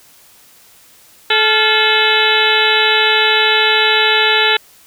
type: harmonic tone with a mistuned harmonic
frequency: 433.3 Hz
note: A4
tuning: 27 cents flat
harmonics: 1 / 2 / 3 / 4 / 5 / 6 / 7 / 8 / 9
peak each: -19 / -19 / -19 / -17 / -20 / -19 / -19 / -19 / -18 dBFS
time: 1.3-4.57 s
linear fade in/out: 5 ms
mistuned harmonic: 3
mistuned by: +120 cents
effects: white hiss -46 dBFS RMS until 4.86 s